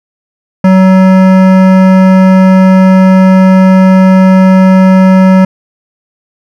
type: tone with hard clipping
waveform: sine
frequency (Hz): 188.1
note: F#3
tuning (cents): +29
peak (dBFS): -3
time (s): 0.64-5.45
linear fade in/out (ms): 5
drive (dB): 16
effects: none